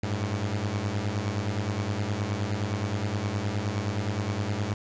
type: beating tone pair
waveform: sawtooth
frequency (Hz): 98 / 107.6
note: G2 / A2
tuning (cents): 0 / -38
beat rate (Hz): 9.6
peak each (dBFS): -26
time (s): 0.03-4.74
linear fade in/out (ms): 5
effects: resampled to 16000 Hz + 8-bit